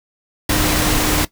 sine tone in noise, 304.8 Hz, D#4, 36 cents flat, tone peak -22 dBFS, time 0.49-1.25 s, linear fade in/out 5 ms, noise pink, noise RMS -17 dBFS, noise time 0.49-1.25 s, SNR -8 dB, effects noise-tail reverb RT60 0.1 s tail -17 dB re dry

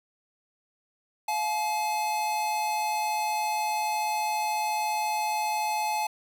square tone pair together, 701 / 855.4 Hz, F5 / A5, +6 / -49 cents, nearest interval minor third, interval 345 cents, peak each -36 / -27 dBFS, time 1.28-6.07 s, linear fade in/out 5 ms, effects none

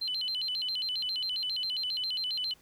sine tone with vibrato, 3520 Hz, A7, in tune, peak -29 dBFS, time 0.01-2.54 s, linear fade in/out 10 ms, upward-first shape square, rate 7.4 Hz, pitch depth 280 cents each way, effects tanh soft clip ceiling -25 dBFS + pink hiss -62 dBFS RMS until 2.61 s

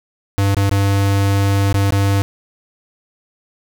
square tone with dropouts, 99.1 Hz, G2, 19 cents sharp, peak -13 dBFS, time 0.38-2.22 s, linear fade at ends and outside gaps 0 ms, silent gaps 0.546-0.568 / 0.694-0.713 / 1.727-1.743 / 1.906-1.923 s, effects 8-bit

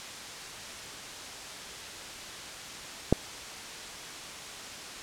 click, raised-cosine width 2 ms, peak -6 dBFS, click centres 3.126 s, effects white hiss -41 dBFS RMS until 5.02 s + low-pass 7000 Hz 12 dB/octave

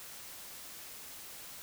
silence, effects white hiss -48 dBFS RMS until 1.62 s

